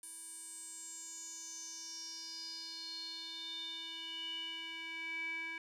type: tone with band-pass filter sweep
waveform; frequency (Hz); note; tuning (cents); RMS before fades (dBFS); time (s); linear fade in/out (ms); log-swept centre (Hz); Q
square; 328.1; E4; -8; -45; 0.03-5.58; 2; 9600 to 2100; 8.4
effects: none